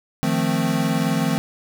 square chord, F dominant seventh, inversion third, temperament equal, 155.56 / 174.61 / 220 / 261.6 Hz, Eb3 / F3 / A3 / C4, 0 / 0 / 0 / 0 cents, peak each -25 dBFS, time 0.23-1.38 s, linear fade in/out 0 ms, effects none

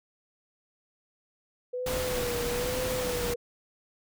sine tone with vibrato, 493.9 Hz, B4, in tune, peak -30 dBFS, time 1.73-3.36 s, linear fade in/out 10 ms, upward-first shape sine, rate 1.1 Hz, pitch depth 51 cents each way
pink noise, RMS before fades -33 dBFS, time 1.86-3.34 s, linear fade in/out 5 ms
effects none

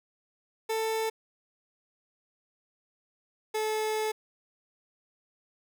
30% pulse tone pair in turn, 443.6 / 433.2 Hz, A4 / A4, +14 / -27 cents, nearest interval unison, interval 41 cents, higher first, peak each -25 dBFS, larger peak neither, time 0.69-1.1 / 3.54-4.12 s, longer second, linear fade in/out 10 ms, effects none

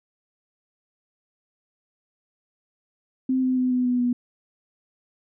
sine tone with pitch steps, 259.8 / 256.7 / 253.6 / 250.5 / 247.5 / 244.5 Hz, C4 / C4 / B3 / B3 / B3 / B3, -12 / -33 / +46 / +25 / +4 / -17 cents, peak -19 dBFS, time 3.29-4.13 s, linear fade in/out 5 ms, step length 140 ms, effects none

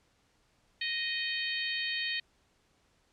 harmonic tone, 622.3 Hz, D#5, in tune, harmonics 3 / 4 / 5 / 6 / 7, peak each -36 / -37 / -38 / -39 / -39 dBFS, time 0.81-2.2 s, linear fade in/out 5 ms, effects pink hiss -70 dBFS RMS until 3.12 s + low-pass 8000 Hz 12 dB/octave

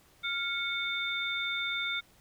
sine tone cluster, 1397 / 2211 / 3593 Hz, F6 / C#7 / A7, 0 / -5 / +36 cents, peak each -36 / -34 / -34 dBFS, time 0.23-2.01 s, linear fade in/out 20 ms, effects pink hiss -62 dBFS RMS until 2.2 s

